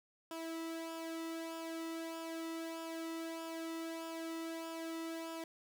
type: tone with flanger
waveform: sawtooth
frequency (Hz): 327.6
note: E4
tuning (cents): -11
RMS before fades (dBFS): -43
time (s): 0.31-5.44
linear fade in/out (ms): 2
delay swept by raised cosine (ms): 0.48 to 1.29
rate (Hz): 1.6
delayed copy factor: -0.6
effects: none